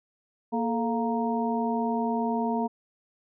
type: harmonic tone with a mistuned harmonic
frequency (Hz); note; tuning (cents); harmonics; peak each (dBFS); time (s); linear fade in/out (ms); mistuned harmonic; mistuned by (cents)
233.1; A#3; 0; 1 / 2 / 3 / 4; -27 / -32 / -32 / -31; 0.52-2.68; 20; 2; -110
effects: none